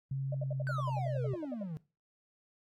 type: tone with pitch glide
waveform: sine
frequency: 135.4 to 129.81 Hz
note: C#3 to C3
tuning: -40 to -13 cents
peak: -32 dBFS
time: 0.11-1.34 s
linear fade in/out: 5 ms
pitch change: -73 cents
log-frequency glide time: 0.3-1.12 s
type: tone bursts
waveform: sine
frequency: 602 Hz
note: D5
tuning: 43 cents sharp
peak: -37 dBFS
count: 15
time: 0.32-1.634 s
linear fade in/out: 5 ms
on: 26 ms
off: 66 ms
type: exponential sweep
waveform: triangle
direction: down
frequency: 1555 to 146.83 Hz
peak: -35 dBFS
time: 0.67-1.77 s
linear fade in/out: 0 ms
effects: noise-tail reverb RT60 0.3 s tail -19 dB re dry + AAC 48 kbps